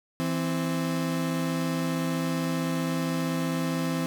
35% pulse tone pair together, 164.81 / 260.3 Hz, E3 / C4, 0 / -9 cents, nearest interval minor sixth, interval 791 cents, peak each -27 dBFS, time 0.2-4.06 s, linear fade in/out 0 ms, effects none

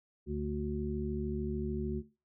harmonic tone, 73.42 Hz, D2, in tune, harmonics 1 / 2 / 3 / 5, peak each -38 / -40 / -38 / -37 dBFS, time 0.26-2.03 s, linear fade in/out 50 ms, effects noise-tail reverb RT60 0.3 s tail -17 dB re dry

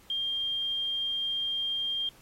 sine tone, 3200 Hz, G7, 35 cents sharp, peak -28 dBFS, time 0.1-2.09 s, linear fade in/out 2 ms, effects pink hiss -58 dBFS RMS until 2.21 s + AAC 48 kbps

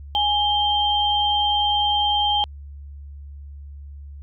sine tone pair together, 830.6 / 3155 Hz, G#5 / G7, 0 / +10 cents, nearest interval octave + major seventh, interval 2310 cents, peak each -20 dBFS, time 0.15-2.44 s, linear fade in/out 0 ms, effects added 71 Hz sine -35 dBFS peak until 4.22 s

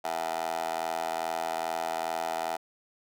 15% pulse tone with high-pass filter, 82.41 Hz, E2, in tune, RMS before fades -32 dBFS, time 0.04-2.57 s, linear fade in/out 10 ms, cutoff 670 Hz, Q 4.6, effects none

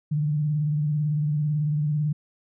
sine tone with vibrato, 149.8 Hz, D3, 35 cents sharp, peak -21 dBFS, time 0.11-2.13 s, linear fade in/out 10 ms, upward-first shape sine, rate 18 Hz, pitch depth 58 cents each way, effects none

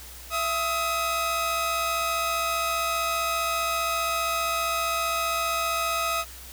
sawtooth tone pair together, 670.1 / 1265 Hz, E5 / D#6, +28 / +28 cents, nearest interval major seventh, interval 1100 cents, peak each -26 / -22 dBFS, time 0.3-6.25 s, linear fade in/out 50 ms, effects added 61 Hz sine -45 dBFS peak until 6.52 s + white hiss -44 dBFS RMS until 6.52 s

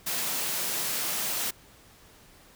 white high-pass noise, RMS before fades -30 dBFS, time 0.06-1.51 s, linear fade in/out 10 ms, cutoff 130 Hz, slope 24 dB/octave, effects pink hiss -55 dBFS RMS until 2.55 s

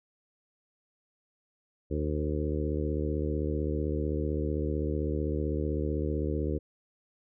harmonic tone with a mistuned harmonic, 75.7 Hz, D#2, 47 cents flat, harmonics 1 / 2 / 3 / 4 / 5 / 6 / 7, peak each -31 / -36 / -39 / -35 / -36 / -37 / -41 dBFS, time 1.9-6.59 s, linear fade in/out 20 ms, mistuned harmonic 7, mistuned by -15 cents, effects none

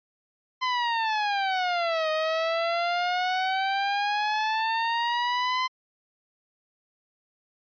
sawtooth exponential two-way sweep, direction down then up, 1031 to 622.3 to 1031 Hz, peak -20 dBFS, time 0.61-5.68 s, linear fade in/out 20 ms, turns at 2.1 s, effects resampled to 11025 Hz

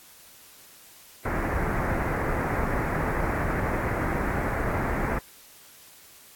pink low-pass noise, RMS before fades -27 dBFS, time 1.25-5.19 s, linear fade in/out 5 ms, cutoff 2100 Hz, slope 48 dB/octave, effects white hiss -51 dBFS RMS until 6.35 s + AAC 64 kbps

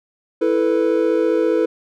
triangle chord, E suspended fourth, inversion none, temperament just, 329.6 / 439.5 / 494.4 Hz, E4 / A4 / B4, 0 / -2 / +2 cents, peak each -17 dBFS, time 0.41-1.66 s, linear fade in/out 10 ms, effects none

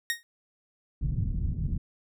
sawtooth tone with exponential decay, 1864.7 Hz, A#6, in tune, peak -19 dBFS, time 0.1-0.23 s, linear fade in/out 0 ms, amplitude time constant 27 ms
white low-pass noise, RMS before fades -29 dBFS, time 1.01-1.78 s, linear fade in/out 5 ms, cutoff 150 Hz, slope 24 dB/octave
effects none

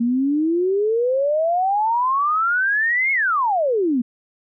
sine exponential two-way sweep, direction up then down, 229.5 to 2200 to 229.5 Hz, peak -16 dBFS, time 0-4.02 s, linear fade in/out 10 ms, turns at 3.12 s, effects none

